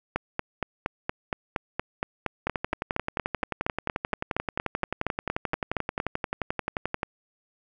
two click trains, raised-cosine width 0.5 ms, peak -11 / -12 dBFS, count 26 / 53, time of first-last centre 0.16-6.001 / 2.47-7.031 s, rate 4.28 / 11.4 Hz, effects none

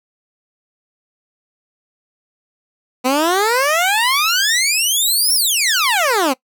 15% pulse exponential two-way sweep, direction up then down, 246.9 to 5580 to 246.9 Hz, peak -7 dBFS, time 3.04-6.34 s, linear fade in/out 20 ms, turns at 5.34 s, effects noise-tail reverb RT60 0.1 s tail -21 dB re dry

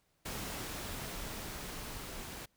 pink noise with level ramp, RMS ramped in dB -40 to -45 dBFS, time 0.25-2.46 s, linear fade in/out 10 ms, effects pink hiss -75 dBFS RMS until 2.56 s

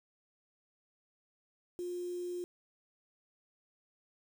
sine tone with quantisation, 354.7 Hz, F4, 27 cents sharp, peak -36 dBFS, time 1.79-2.44 s, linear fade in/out 0 ms, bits 9, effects none

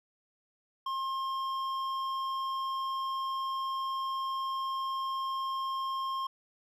sine tone with hard clipping, 1066 Hz, C6, 32 cents sharp, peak -33 dBFS, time 0.86-6.27 s, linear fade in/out 5 ms, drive 8 dB, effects none

